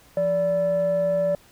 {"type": "tone pair together", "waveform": "sine", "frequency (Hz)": [172.1, 580.3], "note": ["F3", "D5"], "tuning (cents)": [-25, -21], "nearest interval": "octave + major sixth", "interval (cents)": 2104, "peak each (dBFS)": [-28, -18], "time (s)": [0.17, 1.35], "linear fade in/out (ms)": 2, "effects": ["tanh soft clip ceiling -16 dBFS", "pink hiss -54 dBFS RMS until 1.51 s"]}